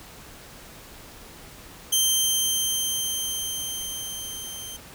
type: tone with level ramp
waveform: 15% pulse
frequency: 3136 Hz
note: G7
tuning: in tune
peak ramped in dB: -11 to -28 dBFS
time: 1.92-4.77 s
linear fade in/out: 10 ms
effects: pink hiss -45 dBFS RMS until 4.94 s